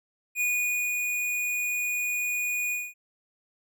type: tone with ADSR envelope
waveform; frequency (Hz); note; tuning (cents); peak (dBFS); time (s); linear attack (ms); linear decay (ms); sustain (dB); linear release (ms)
square; 2458; D#7; -22; -24; 0.35-2.94; 58; 520; -3; 220
effects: none